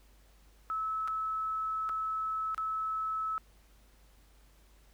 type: tone with dropouts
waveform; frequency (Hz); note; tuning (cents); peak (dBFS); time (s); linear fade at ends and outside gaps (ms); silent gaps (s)
sine; 1300; E6; -24; -31; 0.7-3.38; 0; 1.076-1.081 / 1.891-1.895 / 2.546-2.579
effects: added 50 Hz sine -59 dBFS peak until 4.93 s + pink hiss -66 dBFS RMS until 4.93 s